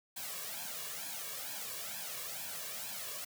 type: noise with flanger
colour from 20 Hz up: white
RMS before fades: -42 dBFS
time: 0.16-3.25 s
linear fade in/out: 10 ms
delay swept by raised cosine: 1.2 to 1.8 ms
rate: 2.2 Hz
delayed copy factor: +0.8
effects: high-pass 150 Hz 12 dB/octave